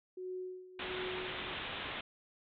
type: tone with tremolo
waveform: sine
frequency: 368.5 Hz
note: F#4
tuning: 7 cents flat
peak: -38 dBFS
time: 0.17-1.53 s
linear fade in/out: 5 ms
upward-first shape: sine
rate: 1.4 Hz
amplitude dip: 80%
type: low-pass noise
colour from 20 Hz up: white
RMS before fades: -42 dBFS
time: 0.79-2.01 s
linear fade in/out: 5 ms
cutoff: 3700 Hz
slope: 96 dB/octave
effects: none